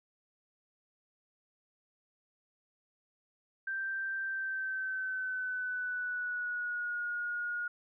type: tone with pitch glide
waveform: sine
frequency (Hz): 1568 to 1437.9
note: G6 to F#6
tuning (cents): 0 to -50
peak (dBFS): -33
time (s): 3.67-7.68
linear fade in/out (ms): 5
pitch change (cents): -150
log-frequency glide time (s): 4.24-7.02
effects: none